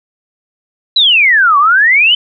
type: exponential two-way sweep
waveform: sine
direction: down then up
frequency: 4048 to 1108.7 to 3099 Hz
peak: -5 dBFS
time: 0.96-2.15 s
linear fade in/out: 5 ms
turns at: 1.58 s
effects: none